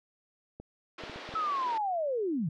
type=clicks; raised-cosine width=2 ms; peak=-30 dBFS; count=6; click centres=0.6 / 1.037 / 1.097 / 1.16 / 1.291 / 1.339 s
type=band-pass noise; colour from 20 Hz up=pink; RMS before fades=-44 dBFS; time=0.98-1.78 s; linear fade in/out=5 ms; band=310 to 4300 Hz; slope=24 dB/octave
type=linear sweep; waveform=sine; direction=down; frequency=1318.5 to 138.59 Hz; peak=-28 dBFS; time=1.35-2.49 s; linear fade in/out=5 ms
effects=none